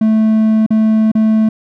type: tone with dropouts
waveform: triangle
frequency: 218.8 Hz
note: A3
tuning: 9 cents flat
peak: -6 dBFS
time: 0.01-1.49 s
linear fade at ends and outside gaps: 5 ms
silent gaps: 0.664-0.705 / 1.117-1.151 s
effects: none